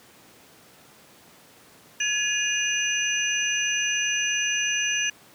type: tone cluster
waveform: sine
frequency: 1691 / 2473 / 2836 / 6020 Hz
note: G#6 / D#7 / F7 / F#8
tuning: +31 / -11 / +26 / +29 cents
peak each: -28 dBFS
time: 2-5.1 s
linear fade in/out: 5 ms
effects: pink hiss -52 dBFS RMS until 5.34 s + high-pass 150 Hz 12 dB/octave